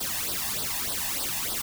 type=noise with flanger; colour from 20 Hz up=white; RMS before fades=-30 dBFS; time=0-1.62 s; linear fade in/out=10 ms; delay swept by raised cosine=0.21 to 1.15 ms; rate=3.3 Hz; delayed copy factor=+0.85; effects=none